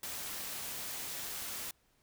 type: noise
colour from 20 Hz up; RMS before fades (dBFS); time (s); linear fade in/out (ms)
white; -41; 0.03-1.71; 2
effects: pink hiss -72 dBFS RMS until 2.02 s